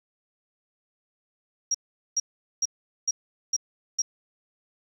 sine tone bursts, 5650 Hz, F8, 19 cents sharp, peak -21 dBFS, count 6, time 1.71-4.02 s, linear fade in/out 5 ms, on 35 ms, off 420 ms, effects 9-bit

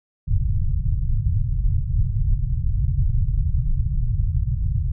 pink low-pass noise, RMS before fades -20 dBFS, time 0.27-4.92 s, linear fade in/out 10 ms, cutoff 140 Hz, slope 48 dB/octave, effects none

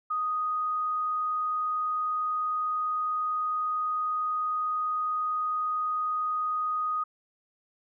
sine tone, 1244.5 Hz, D#6, in tune, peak -26 dBFS, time 0.1-7.04 s, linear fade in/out 10 ms, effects none

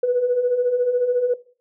sine beating tone pair, 480.7 / 494.7 Hz, B4 / B4, -47 / +3 cents, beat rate 14 Hz, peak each -25 / -16 dBFS, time 0.03-1.34 s, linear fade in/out 5 ms, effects noise-tail reverb RT60 0.4 s tail -17 dB re dry + tanh soft clip ceiling -10 dBFS

